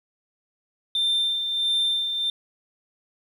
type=tone with tremolo; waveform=sine; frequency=3582 Hz; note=A7; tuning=30 cents sharp; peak=-17 dBFS; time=0.95-2.3 s; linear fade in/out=2 ms; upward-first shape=sine; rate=1.5 Hz; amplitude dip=55%; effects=tanh soft clip ceiling -18 dBFS + 9-bit